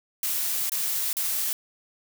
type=noise with dropouts; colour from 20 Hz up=blue; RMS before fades=-27 dBFS; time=0.23-1.53 s; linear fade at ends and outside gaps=1 ms; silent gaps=0.696-0.719 / 1.13-1.168 s; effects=none